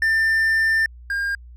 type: tone pair in turn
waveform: triangle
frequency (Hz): 1790 / 1610.4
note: A6 / G6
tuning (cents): +29 / +46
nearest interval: major second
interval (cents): 183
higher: first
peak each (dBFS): -14 / -19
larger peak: first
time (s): 0.02-0.86 / 1.1-1.35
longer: first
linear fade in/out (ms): 2
effects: added 60 Hz sine -39 dBFS peak until 1.56 s

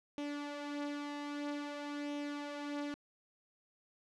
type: tone with flanger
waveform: sawtooth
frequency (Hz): 290.4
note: D4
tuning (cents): -19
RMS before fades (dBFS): -41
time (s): 0.18-2.94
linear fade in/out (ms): 0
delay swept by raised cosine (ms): 0.32 to 4.52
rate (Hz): 0.51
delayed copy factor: +0.5
effects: low-pass 5000 Hz 12 dB/octave

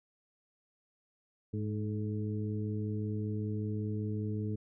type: harmonic tone with a mistuned harmonic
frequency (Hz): 105.2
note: G#2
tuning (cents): +23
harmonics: 1 / 2 / 3 / 4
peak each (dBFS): -34 / -38 / -42 / -43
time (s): 1.53-4.56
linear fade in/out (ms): 10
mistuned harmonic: 4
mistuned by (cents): +33
effects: none

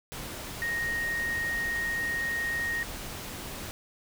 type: tone in noise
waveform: sine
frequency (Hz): 1864.7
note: A#6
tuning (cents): 0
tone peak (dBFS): -28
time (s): 0.62-2.83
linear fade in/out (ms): 0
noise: pink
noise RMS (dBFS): -39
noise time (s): 0.12-3.71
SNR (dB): +8
effects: none

